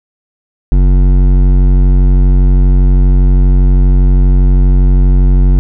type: tone with hard clipping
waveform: sine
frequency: 46.25 Hz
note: F#1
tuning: in tune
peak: -6 dBFS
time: 0.72-5.59 s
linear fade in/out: 0 ms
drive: 12 dB
effects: none